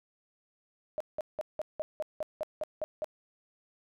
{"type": "tone bursts", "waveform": "sine", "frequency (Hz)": 616, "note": "D#5", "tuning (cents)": -17, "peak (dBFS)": -30, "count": 11, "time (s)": [0.98, 3.044], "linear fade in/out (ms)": 0, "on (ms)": 24, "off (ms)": 180, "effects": []}